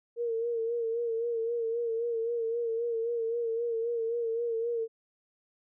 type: tone with vibrato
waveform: sine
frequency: 462.6 Hz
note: A#4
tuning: 13 cents flat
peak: -28 dBFS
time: 0.16-4.88 s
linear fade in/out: 50 ms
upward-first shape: sine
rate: 3.8 Hz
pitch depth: 49 cents each way
effects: none